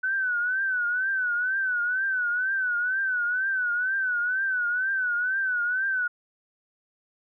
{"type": "tone with vibrato", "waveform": "sine", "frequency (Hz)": 1500, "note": "F#6", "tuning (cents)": 23, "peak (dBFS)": -23, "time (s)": [0.03, 6.08], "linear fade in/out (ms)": 10, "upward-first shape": "triangle", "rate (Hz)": 2.1, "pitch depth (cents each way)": 110, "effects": []}